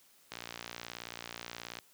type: click train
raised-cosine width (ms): 0.2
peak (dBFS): -23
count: 87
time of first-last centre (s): 0.32-1.788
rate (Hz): 58.6
effects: white hiss -64 dBFS RMS until 1.93 s + high-pass 80 Hz 12 dB/octave